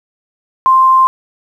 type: tone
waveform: sine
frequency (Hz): 1048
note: C6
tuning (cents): +2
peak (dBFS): -5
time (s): 0.66-1.07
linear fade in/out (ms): 0
effects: 7-bit